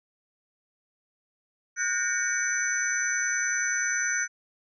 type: tone cluster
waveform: sine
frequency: 1451 / 1581 / 1841 / 2251 / 6030 Hz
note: F#6 / G6 / A#6 / C#7 / F#8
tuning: -34 / +14 / -22 / +26 / +32 cents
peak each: -29 / -33 / -32 / -37 / -29 dBFS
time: 1.76-4.28 s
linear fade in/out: 50 ms
effects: none